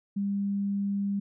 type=tone; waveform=sine; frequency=200 Hz; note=G3; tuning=35 cents sharp; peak=-26 dBFS; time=0.16-1.2 s; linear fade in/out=10 ms; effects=none